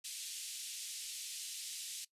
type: band-pass noise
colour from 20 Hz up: white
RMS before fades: -45 dBFS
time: 0.04-2.05 s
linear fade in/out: 10 ms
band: 2700 to 10000 Hz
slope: 24 dB/octave
effects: noise-tail reverb RT60 0.1 s tail -19 dB re dry + resampled to 32000 Hz